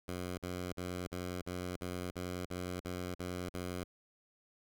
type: tone bursts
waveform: 10% pulse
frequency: 90 Hz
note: F#2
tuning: 47 cents flat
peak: -30 dBFS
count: 11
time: 0.08-3.84 s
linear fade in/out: 5 ms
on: 300 ms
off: 46 ms
effects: none